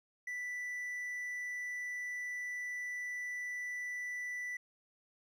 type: tone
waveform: triangle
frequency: 1975.5 Hz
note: B6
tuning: in tune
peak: -36 dBFS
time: 0.27-4.57 s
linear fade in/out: 5 ms
effects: none